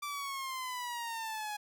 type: exponential sweep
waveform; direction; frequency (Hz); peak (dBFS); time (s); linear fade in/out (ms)
sawtooth; down; 1174.7 to 830.6; -33; 0.02-1.57; 10
effects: none